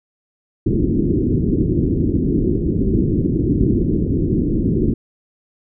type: low-pass noise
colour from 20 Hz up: white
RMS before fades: -17 dBFS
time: 0.66-4.94 s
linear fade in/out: 5 ms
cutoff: 370 Hz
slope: 48 dB/octave
effects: none